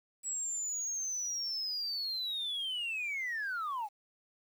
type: linear sweep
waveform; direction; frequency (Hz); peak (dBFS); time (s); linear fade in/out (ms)
sine; down; 7820 to 787; -32; 0.23-3.89; 50
effects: tanh soft clip ceiling -31 dBFS + 10-bit